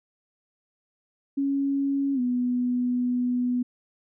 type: tone with pitch glide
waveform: sine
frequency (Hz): 277.2 to 247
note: C#4 to B3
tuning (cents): 0 to 0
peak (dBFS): -22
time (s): 1.37-3.63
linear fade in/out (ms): 10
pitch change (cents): -200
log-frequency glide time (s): 2.14-2.2
effects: none